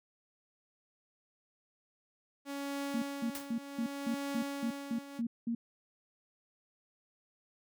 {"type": "tone with tremolo", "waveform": "sawtooth", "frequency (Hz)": 280.3, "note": "C#4", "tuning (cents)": 19, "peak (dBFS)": -31, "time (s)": [2.45, 5.22], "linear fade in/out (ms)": 50, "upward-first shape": "triangle", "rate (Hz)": 0.67, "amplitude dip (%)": 75}
{"type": "tone bursts", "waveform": "sine", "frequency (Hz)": 233.1, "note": "A#3", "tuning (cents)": 0, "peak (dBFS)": -31, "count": 10, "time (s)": [2.94, 5.55], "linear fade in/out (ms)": 5, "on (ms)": 81, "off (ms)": 200}
{"type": "noise with exponential decay", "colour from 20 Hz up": "white", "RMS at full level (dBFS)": -39, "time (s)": [3.35, 3.54], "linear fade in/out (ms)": 0, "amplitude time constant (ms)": 40}
{"effects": []}